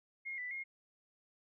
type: tone with pitch steps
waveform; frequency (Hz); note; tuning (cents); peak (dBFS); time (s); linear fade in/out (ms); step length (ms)
sine; 2143 / 1985 / 2142; C7 / B6 / C7; +41 / +8 / +40; -39; 0.25-0.64; 20; 130
effects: none

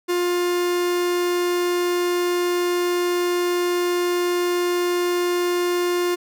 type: tone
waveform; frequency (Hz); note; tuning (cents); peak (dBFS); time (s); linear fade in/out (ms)
45% pulse; 353.3; F4; +20; -19; 0.08-6.16; 20
effects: none

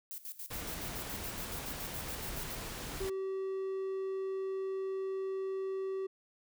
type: noise with tremolo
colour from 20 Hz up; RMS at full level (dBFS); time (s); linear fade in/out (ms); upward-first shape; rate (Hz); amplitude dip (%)
violet; -43; 0.11-2.55; 0; square; 7.1; 80
type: noise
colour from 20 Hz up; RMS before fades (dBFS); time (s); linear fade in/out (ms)
pink; -42; 0.5-3.1; 10
type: tone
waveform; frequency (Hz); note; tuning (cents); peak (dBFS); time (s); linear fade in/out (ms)
triangle; 383.7; G4; -37; -32; 3-6.07; 10
effects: none

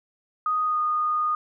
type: tone with pitch glide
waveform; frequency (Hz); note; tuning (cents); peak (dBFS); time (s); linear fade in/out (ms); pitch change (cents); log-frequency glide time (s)
sine; 1244.5 to 1229.5; D#6 to D#6; 0 to -21; -21; 0.46-1.35; 2; -21; 0.65-0.79
effects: none

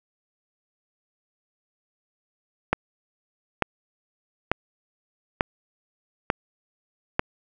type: click train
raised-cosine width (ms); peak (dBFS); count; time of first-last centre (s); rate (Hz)
0.5; -4; 6; 2.73-7.194; 1.12
effects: none

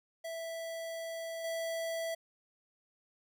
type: tone with level steps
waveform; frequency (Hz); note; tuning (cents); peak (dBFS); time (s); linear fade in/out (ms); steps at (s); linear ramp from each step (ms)
square; 659; E5; -1; -39 / -35; 0.24-2.15; 10; 1.44; 5
effects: none

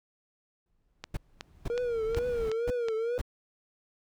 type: noise with exponential growth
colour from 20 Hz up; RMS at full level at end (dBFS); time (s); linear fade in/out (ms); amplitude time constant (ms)
brown; -36; 0.66-2.5; 1; 400
type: click train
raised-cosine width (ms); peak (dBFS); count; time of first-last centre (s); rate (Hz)
0.2; -20; 6; 1.04-2.885; 2.71
type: noise bursts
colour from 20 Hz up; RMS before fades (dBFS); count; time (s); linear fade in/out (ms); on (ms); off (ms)
brown; -31; 5; 1.14-3.215; 5; 31; 480
type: tone with vibrato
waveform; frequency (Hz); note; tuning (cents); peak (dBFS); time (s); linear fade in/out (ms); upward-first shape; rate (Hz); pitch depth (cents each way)
triangle; 466.2; A#4; 0; -26; 1.7-3.18; 0; triangle; 2.2; 120
effects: none

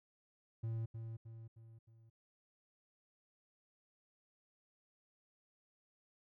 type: tone with echo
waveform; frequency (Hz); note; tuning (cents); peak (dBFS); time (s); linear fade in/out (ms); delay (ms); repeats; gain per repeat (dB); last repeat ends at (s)
triangle; 113.3; A#2; -49; -35; 0.63-0.86; 10; 310; 4; -6; 2.1
effects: none

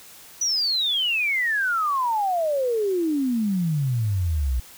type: exponential sweep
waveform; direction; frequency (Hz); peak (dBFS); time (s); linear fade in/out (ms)
sine; down; 5990 to 59.4; -20; 0.41-4.6; 5
effects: white hiss -46 dBFS RMS until 4.77 s

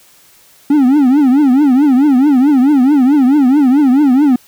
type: tone with vibrato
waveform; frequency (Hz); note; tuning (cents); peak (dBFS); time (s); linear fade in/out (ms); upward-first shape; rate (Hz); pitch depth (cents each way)
triangle; 273.4; C#4; -24; -4; 0.7-4.36; 5; triangle; 4.6; 210
effects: white hiss -46 dBFS RMS until 4.47 s

